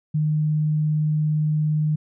sine tone, 152.9 Hz, D#3, 30 cents flat, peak -18 dBFS, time 0.14-1.96 s, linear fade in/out 10 ms, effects none

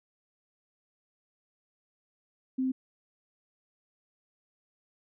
sine tone, 260.3 Hz, C4, 9 cents flat, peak -26 dBFS, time 2.58-2.72 s, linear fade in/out 10 ms, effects none

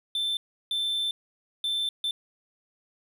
triangle tone bursts at uneven times, 3545 Hz, A7, 12 cents sharp, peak -24 dBFS, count 4, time 0.15-0.37 / 0.71-1.11 / 1.64-1.89 / 2.04-2.11 s, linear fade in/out 2 ms, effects 11-bit

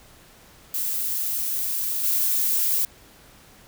violet noise with level steps, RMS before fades -26 / -22 dBFS, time 0.74-2.85 s, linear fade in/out 2 ms, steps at 2.03 s, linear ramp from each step 20 ms, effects pink hiss -51 dBFS RMS until 3.67 s

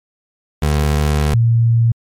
25% pulse / sine tone pair in turn, 74.4 / 115.86 Hz, D2 / A#2, +23 / -10 cents, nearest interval minor sixth, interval 767 cents, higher second, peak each -9 dBFS, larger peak neither, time 0.62-1.34 / 1.34-1.92 s, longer first, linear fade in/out 5 ms, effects MP3 64 kbps

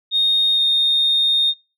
sine tone with pitch glide, 3700 to 3679 Hz, A#7 to A#7, -14 to -24 cents, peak -13 dBFS, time 0.11-1.54 s, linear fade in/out 50 ms, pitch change -10 cents, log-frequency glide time 0.54-0.6 s, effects noise-tail reverb RT60 0.3 s tail -24 dB re dry + tanh soft clip ceiling -9 dBFS

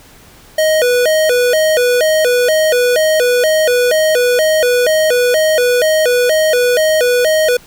square tone with vibrato, 554.4 Hz, C#5, in tune, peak -10 dBFS, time 0.58-7.57 s, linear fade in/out 5 ms, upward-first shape square, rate 2.1 Hz, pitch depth 210 cents each way, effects pink hiss -42 dBFS RMS until 7.66 s

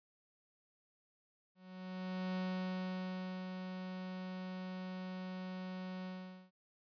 45% pulse tone with ADSR envelope, 185 Hz, F#3, in tune, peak -36 dBFS, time 1.55-6.51 s, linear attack 810 ms, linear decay 1100 ms, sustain -6 dB, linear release 450 ms, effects resampled to 11025 Hz

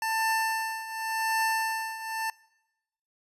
25% pulse tone with tremolo, 890 Hz, A5, 20 cents sharp, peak -20 dBFS, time 0.02-2.3 s, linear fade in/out 2 ms, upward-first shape triangle, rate 0.89 Hz, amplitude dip 80%, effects noise-tail reverb RT60 1.0 s tail -24 dB re dry + resampled to 32000 Hz

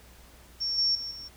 sine tone with level steps, 5480 Hz, F8, 34 cents flat, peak -27 / -22 / -33 / -39 dBFS, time 0.6-1.29 s, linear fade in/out 20 ms, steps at 0.78 / 0.95 / 1.11 s, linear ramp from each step 2 ms, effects added 60 Hz sine -54 dBFS peak until 1.36 s + pink hiss -55 dBFS RMS until 1.36 s

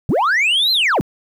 sine linear two-way sweep, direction up then down, 94.3 to 4201 to 94.3 Hz, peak -10 dBFS, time 0.09-1.01 s, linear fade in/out 0 ms, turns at 0.72 s, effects tanh soft clip ceiling -12 dBFS + 8-bit

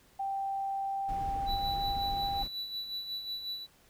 sine tone with pitch glide, 784 to 794.5 Hz, G5 to G5, 0 to +23 cents, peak -31 dBFS, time 0.19-2.43 s, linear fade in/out 10 ms, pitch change +23 cents, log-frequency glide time 0.9-1.75 s
brown noise, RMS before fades -39 dBFS, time 1.08-2.48 s, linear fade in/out 10 ms
triangle tone with tremolo, 3951 Hz, B7, in tune, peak -32 dBFS, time 1.46-3.67 s, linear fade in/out 50 ms, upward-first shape sine, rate 5.5 Hz, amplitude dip 55%
effects pink hiss -63 dBFS RMS until 3.89 s

